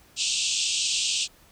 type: band-pass noise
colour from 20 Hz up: pink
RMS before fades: -26 dBFS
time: 0.16-1.28 s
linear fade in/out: 50 ms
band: 2600 to 8400 Hz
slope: 96 dB/octave
effects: pink hiss -56 dBFS RMS until 1.51 s